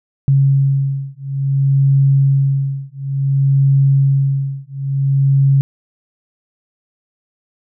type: beating tone pair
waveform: sine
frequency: 137 / 137.57 Hz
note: C#3 / C#3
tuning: -20 / -13 cents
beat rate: 0.57 Hz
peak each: -14 dBFS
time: 0.28-5.61 s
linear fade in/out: 0 ms
effects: none